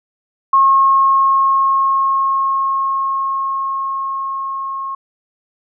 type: tone with level ramp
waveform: sine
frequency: 1083 Hz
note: C#6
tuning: 41 cents flat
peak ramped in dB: -7 to -21 dBFS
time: 0.53-4.95 s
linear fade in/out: 5 ms
effects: none